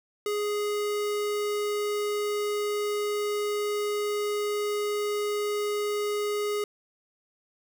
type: tone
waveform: square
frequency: 415.3 Hz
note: G#4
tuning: in tune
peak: -27 dBFS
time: 0.26-6.64 s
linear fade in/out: 2 ms
effects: none